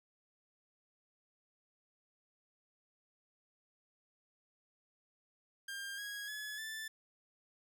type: tone with pitch steps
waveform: sawtooth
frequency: 1600 / 1651.6 / 1705 / 1760 Hz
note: G6 / G#6 / G#6 / A6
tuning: +35 / -10 / +45 / 0 cents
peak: -38 dBFS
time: 5.68-6.88 s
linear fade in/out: 5 ms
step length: 300 ms
effects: none